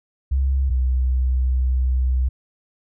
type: tone pair in turn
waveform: sine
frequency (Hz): 67 / 63.71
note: C2 / C2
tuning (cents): +42 / -45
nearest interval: minor second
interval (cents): 87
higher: first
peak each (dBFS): -16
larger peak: neither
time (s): 0.31-0.7 / 0.7-2.29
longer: second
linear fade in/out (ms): 10
effects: none